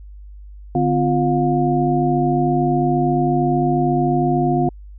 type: tone cluster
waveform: sine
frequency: 147.7 / 256.3 / 350 / 713 Hz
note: D3 / C4 / F4 / F5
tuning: +10 / -36 / +4 / +36 cents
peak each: -20 dBFS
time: 0.75-4.69 s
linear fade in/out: 2 ms
effects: added 50 Hz sine -35 dBFS peak until 4.98 s